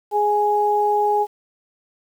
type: tone pair together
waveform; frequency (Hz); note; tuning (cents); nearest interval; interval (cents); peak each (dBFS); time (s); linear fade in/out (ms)
sine; 416 / 832; G#4 / G#5; +3 / +3; octave; 1200; -20 / -17; 0.11-1.27; 50
effects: 8-bit